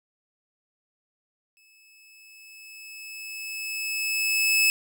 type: tone with exponential growth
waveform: sawtooth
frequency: 2601 Hz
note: E7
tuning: 24 cents flat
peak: -14 dBFS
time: 1.57-4.7 s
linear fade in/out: 0 ms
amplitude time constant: 680 ms
effects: none